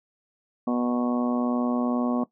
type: harmonic tone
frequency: 122.3 Hz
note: B2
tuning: 16 cents flat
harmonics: 2 / 3 / 4 / 5 / 6 / 7 / 8 / 9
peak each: -23 / -35 / -35 / -33 / -35 / -41 / -43 / -36 dBFS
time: 0.67-2.24 s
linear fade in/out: 5 ms
effects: noise-tail reverb RT60 0.1 s tail -17 dB re dry